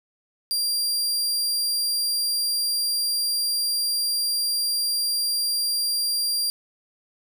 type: tone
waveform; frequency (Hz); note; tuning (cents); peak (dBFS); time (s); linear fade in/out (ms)
sawtooth; 4760; D8; +22; -19; 0.51-6.5; 0
effects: none